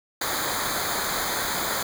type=noise with comb filter; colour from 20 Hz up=pink; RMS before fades=-27 dBFS; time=0.21-1.83 s; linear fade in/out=5 ms; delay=0.36 ms; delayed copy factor=-0.85; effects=none